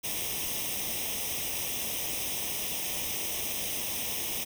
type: noise with comb filter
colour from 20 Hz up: white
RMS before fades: -33 dBFS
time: 0.03-4.45 s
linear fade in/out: 20 ms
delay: 0.34 ms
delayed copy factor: +0.8
effects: none